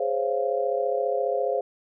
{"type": "chord", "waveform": "sine", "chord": "Db major seventh", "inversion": "second", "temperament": "just", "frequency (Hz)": [415.8, 519.7, 554.4, 693], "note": ["Ab4", "C5", "Db5", "F5"], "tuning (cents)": [2, -12, 0, -14], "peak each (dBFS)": [-29, -26, -29, -29], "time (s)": [0, 1.61], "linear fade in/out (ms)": 5, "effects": []}